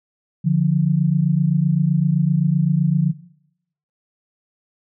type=tone pair together; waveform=sine; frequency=146.83 / 174.61 Hz; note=D3 / F3; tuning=0 / 0 cents; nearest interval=minor third; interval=300 cents; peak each=-17 dBFS; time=0.44-3.12 s; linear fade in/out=20 ms; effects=noise-tail reverb RT60 0.8 s tail -21 dB re dry